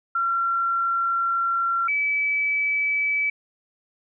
sine tone pair in turn, 1366 / 2297 Hz, F6 / D7, -39 / -39 cents, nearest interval major sixth, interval 900 cents, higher second, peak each -20 dBFS, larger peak neither, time 0.15-1.88 / 1.88-3.3 s, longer first, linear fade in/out 5 ms, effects none

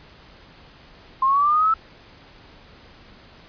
sine linear sweep, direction up, 1046.5 to 1326 Hz, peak -15 dBFS, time 1.22-1.74 s, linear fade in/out 5 ms, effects pink hiss -48 dBFS RMS until 3.48 s + resampled to 11025 Hz

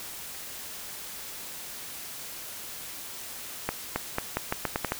accelerating click train, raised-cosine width 0.5 ms, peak -11 dBFS, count 9, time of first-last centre 3.69-4.921 s, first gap 270 ms, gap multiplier 0.83, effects white hiss -40 dBFS RMS until 4.99 s

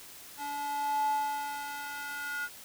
square tone with high-pass filter sweep, 287.5 Hz, D4, 37 cents flat, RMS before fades -34 dBFS, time 0.37-2.49 s, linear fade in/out 50 ms, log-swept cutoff 680 to 1400 Hz, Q 8.1, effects white hiss -49 dBFS RMS until 2.64 s

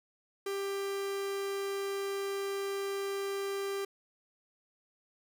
45% pulse tone, 395 Hz, G4, 13 cents sharp, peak -33 dBFS, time 0.46-3.85 s, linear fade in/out 5 ms, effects none

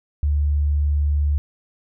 sine tone, 73.1 Hz, D2, 7 cents flat, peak -16 dBFS, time 0.23-1.38 s, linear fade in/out 0 ms, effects none

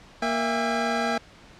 25% pulse tone cluster, 233.7 / 662 / 807 Hz, A#3 / E5 / G#5, +5 / +7 / -50 cents, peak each -24 dBFS, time 0.22-1.18 s, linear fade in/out 5 ms, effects pink hiss -50 dBFS RMS until 1.59 s + low-pass 5000 Hz 12 dB/octave

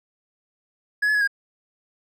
triangle tone with pitch steps, 1682 / 1711 / 1678 / 1624 Hz, G#6 / A6 / G#6 / G#6, +22 / -49 / +17 / -39 cents, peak -16 dBFS, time 1.02-1.276 s, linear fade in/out 10 ms, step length 64 ms, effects none

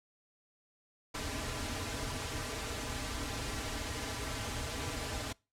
pink noise with comb filter, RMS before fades -38 dBFS, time 1.14-5.33 s, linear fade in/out 10 ms, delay 5.5 ms, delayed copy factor -0.95, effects noise-tail reverb RT60 0.3 s tail -25 dB re dry + low-pass 9000 Hz 12 dB/octave

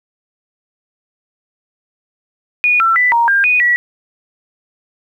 sine tone with pitch steps, 2456 / 1343 / 1986 / 936 / 1600 / 2479 / 1936 Hz, D#7 / E6 / B6 / A#5 / G6 / D#7 / B6, -23 / +32 / +9 / +7 / +35 / -7 / -35 cents, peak -9 dBFS, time 2.64-3.76 s, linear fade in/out 0 ms, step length 160 ms, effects 8-bit

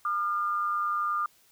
sine tone pair together, 1206 / 1395.1 Hz, D6 / F6, +46 / -2 cents, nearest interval minor third, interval 252 cents, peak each -26 / -35 dBFS, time 0.05-1.26 s, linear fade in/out 2 ms, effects white hiss -62 dBFS RMS until 1.51 s

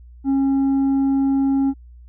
sine tone with tanh clipping, 272.4 Hz, C#4, 30 cents flat, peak -16 dBFS, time 0.24-1.74 s, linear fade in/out 50 ms, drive 4 dB, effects added 60 Hz sine -40 dBFS peak until 2.08 s

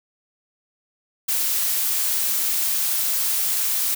blue noise, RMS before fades -22 dBFS, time 1.28-3.95 s, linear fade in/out 10 ms, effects none

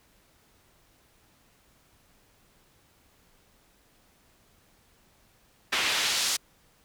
pink noise with band-pass filter sweep, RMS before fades -27 dBFS, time 5.72-6.37 s, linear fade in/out 10 ms, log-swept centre 2300 to 6000 Hz, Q 0.99, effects pink hiss -63 dBFS RMS until 6.84 s

